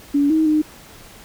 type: tone with pitch steps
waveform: sine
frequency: 285.4 / 316 / 306.5 Hz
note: D4 / D#4 / D#4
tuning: -49 / +27 / -26 cents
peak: -13 dBFS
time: 0.14-0.62 s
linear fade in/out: 10 ms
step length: 160 ms
effects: pink hiss -43 dBFS RMS until 1.24 s